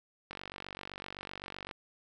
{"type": "click train", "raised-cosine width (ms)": 0.3, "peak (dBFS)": -25, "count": 68, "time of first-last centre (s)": [0.31, 1.712], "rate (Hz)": 47.8, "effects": []}